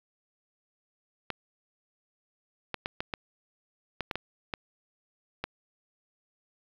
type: clicks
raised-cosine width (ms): 0.3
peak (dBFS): -15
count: 10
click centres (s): 1.303 / 2.743 / 2.859 / 3.005 / 3.138 / 4.007 / 4.112 / 4.156 / 4.538 / 5.44
effects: low-pass 5000 Hz 12 dB/octave + 8-bit